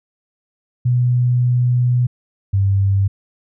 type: tone pair in turn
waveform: sine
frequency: 123.47 / 98.16 Hz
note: B2 / G2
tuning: 0 / +3 cents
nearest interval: major third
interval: 397 cents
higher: first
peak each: -12 dBFS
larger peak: neither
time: 0.85-2.07 / 2.53-3.08 s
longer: first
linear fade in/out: 10 ms
effects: none